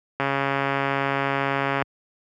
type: click train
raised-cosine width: 0.5 ms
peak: -8 dBFS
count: 225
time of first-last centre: 0.2-1.823 s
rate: 138 Hz
effects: high-pass 100 Hz 12 dB/octave